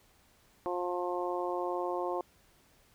harmonic tone, 177.8 Hz, F3, 31 cents sharp, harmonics 2 / 3 / 4 / 5 / 6, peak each -35 / -37 / -38 / -39 / -40 dBFS, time 0.66-2.21 s, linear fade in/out 0 ms, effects pink hiss -65 dBFS RMS until 2.94 s

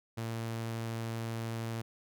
sawtooth tone, 114.1 Hz, A#2, 37 cents flat, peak -31 dBFS, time 0.17-1.82 s, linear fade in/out 10 ms, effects none

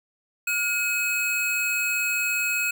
square tone pair together, 1428.3 / 2545 Hz, F6 / D#7, +38 / +39 cents, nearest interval minor seventh, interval 1001 cents, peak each -31 / -24 dBFS, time 0.47-2.71 s, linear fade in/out 5 ms, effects none

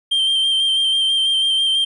triangle tone with vibrato, 3156 Hz, G7, 11 cents sharp, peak -13 dBFS, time 0.11-1.85 s, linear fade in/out 10 ms, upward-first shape square, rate 6.1 Hz, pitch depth 16 cents each way, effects resampled to 24000 Hz

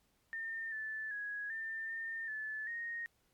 sine tone with pitch steps, 1811 / 1750 / 1666 / 1794 / 1813 / 1737 / 1862 Hz, A6 / A6 / G#6 / A6 / A#6 / A6 / A#6, +49 / -10 / +5 / +33 / -49 / -23 / -2 cents, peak -38 dBFS, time 0.33-3.06 s, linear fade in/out 0 ms, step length 390 ms, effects pink hiss -75 dBFS RMS until 3.33 s + MP3 96 kbps

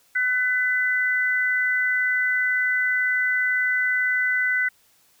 sine tone pair together, 1500 / 2002 Hz, F#6 / B6, +23 / +23 cents, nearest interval perfect fourth, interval 500 cents, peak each -22 dBFS, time 0.15-4.69 s, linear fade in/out 10 ms, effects white hiss -60 dBFS RMS until 5.2 s

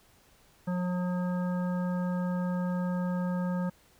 harmonic tone with a mistuned harmonic, 179.5 Hz, F3, 48 cents sharp, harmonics 1 / 3 / 5 / 7 / 9, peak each -28 / -38 / -42 / -45 / -47 dBFS, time 0.67-3.7 s, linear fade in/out 10 ms, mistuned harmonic 5, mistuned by +25 cents, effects pink hiss -62 dBFS RMS until 3.99 s

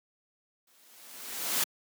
white noise with exponential growth, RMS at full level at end -26 dBFS, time 0.67-1.64 s, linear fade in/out 5 ms, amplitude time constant 210 ms, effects high-pass 200 Hz 12 dB/octave

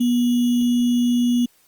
sine tone with sample-and-hold, 242.3 Hz, B3, 33 cents flat, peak -15 dBFS, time 0-1.46 s, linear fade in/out 10 ms, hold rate 3150 Hz, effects white hiss -58 dBFS RMS until 1.67 s + Opus 24 kbps

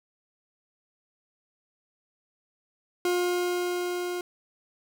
40% pulse tone with level ramp, 355.8 Hz, F4, 32 cents sharp, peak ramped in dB -22 to -29 dBFS, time 3.05-4.21 s, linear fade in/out 2 ms, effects none

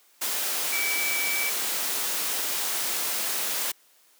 sine tone in noise, 2300 Hz, D7, 37 cents flat, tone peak -27 dBFS, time 0.72-1.5 s, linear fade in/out 10 ms, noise white, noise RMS -28 dBFS, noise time 0.21-3.72 s, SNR -2 dB, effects white hiss -60 dBFS RMS until 4.19 s + high-pass 300 Hz 12 dB/octave

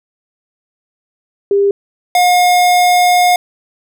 sine / square tone pair in turn, 400 / 716.8 Hz, G4 / F5, +35 / +45 cents, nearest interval minor seventh, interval 1010 cents, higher second, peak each -8 dBFS, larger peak neither, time 1.51-1.71 / 2.15-3.36 s, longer second, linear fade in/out 2 ms, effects none

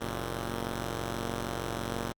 5% pulse tone pair together, 46.32 / 116.54 Hz, F#1 / A#2, +3 / 0 cents, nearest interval octave + major third, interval 1597 cents, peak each -24 dBFS, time 0-2.13 s, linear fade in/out 20 ms, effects Opus 24 kbps

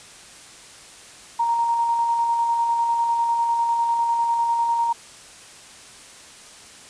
sine tone with tremolo, 932.3 Hz, A#5, in tune, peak -17 dBFS, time 1.39-4.93 s, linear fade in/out 10 ms, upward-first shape square, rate 10 Hz, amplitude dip 25%, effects white hiss -44 dBFS RMS until 6.89 s + resampled to 22050 Hz

